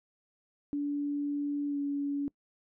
sine tone with pitch glide, 288.3 to 284 Hz, D4 to C#4, -32 to +42 cents, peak -29 dBFS, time 0.73-2.28 s, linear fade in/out 0 ms, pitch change -26 cents, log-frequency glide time 1.68-1.78 s, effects noise-tail reverb RT60 0.1 s tail -24 dB re dry

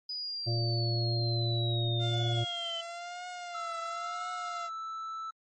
sine linear sweep, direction down, 4974 to 3045 Hz, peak -34 dBFS, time 0.09-2.81 s, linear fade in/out 5 ms
harmonic tone, 116.54 Hz, A#2, in tune, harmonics 1 / 3 / 5 / 6, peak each -28 / -38 / -42 / -44 dBFS, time 0.46-2.45 s, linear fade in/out 20 ms
sawtooth tone with vibrato, 696 Hz, F5, 6 cents flat, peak -35 dBFS, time 1.99-4.7 s, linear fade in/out 50 ms, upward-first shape triangle, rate 0.97 Hz, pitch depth 65 cents each way
triangle tone, 1318.5 Hz, E6, in tune, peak -34 dBFS, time 3.54-5.31 s, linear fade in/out 10 ms
effects MP3 32 kbps

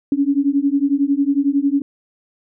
sine beating tone pair, 275.4 / 286.4 Hz, C#4 / D4, -11 / -43 cents, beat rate 11 Hz, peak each -17 / -17 dBFS, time 0.12-1.82 s, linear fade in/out 2 ms, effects none

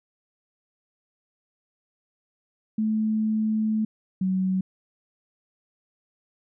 sine tone pair in turn, 217.3 / 187.78 Hz, A3 / F#3, -21 / +26 cents, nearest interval minor third, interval 253 cents, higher first, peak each -21 dBFS, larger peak neither, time 2.78-3.85 / 4.21-4.61 s, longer first, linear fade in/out 5 ms, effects none

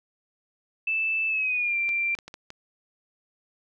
sine tone with pitch glide, 2637 to 2363 Hz, E7 to D7, 0 to +10 cents, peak -23 dBFS, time 0.87-2.15 s, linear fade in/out 5 ms, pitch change -190 cents, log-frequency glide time 1.28-1.77 s
clicks, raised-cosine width 0.2 ms, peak -23 dBFS, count 6, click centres 1.891 / 2.151 / 2.188 / 2.28 / 2.341 / 2.504 s
effects none

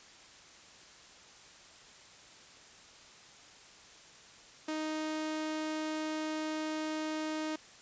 sawtooth tone, 311.1 Hz, D#4, in tune, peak -30 dBFS, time 4.68-7.56 s, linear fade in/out 5 ms, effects white hiss -55 dBFS RMS until 7.81 s + resampled to 16000 Hz

